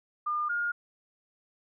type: tone pair in turn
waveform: sine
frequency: 1207 / 1420.9 Hz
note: D6 / F6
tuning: +47 / +29 cents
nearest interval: minor third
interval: 282 cents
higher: second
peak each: -27 dBFS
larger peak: neither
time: 0.26-0.49 / 0.49-0.72 s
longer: neither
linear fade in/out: 10 ms
effects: none